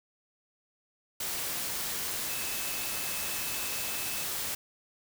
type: tone in noise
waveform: sine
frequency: 2600 Hz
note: E7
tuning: 24 cents flat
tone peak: -43 dBFS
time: 2.29-4.24 s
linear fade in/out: 5 ms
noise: white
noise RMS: -34 dBFS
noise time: 1.2-4.55 s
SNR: -12 dB
effects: none